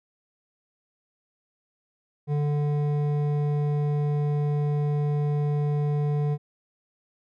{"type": "tone with hard clipping", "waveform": "sine", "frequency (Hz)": 146.83, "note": "D3", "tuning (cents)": 0, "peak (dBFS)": -24, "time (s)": [2.27, 6.38], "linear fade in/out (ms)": 50, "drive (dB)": 10, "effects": []}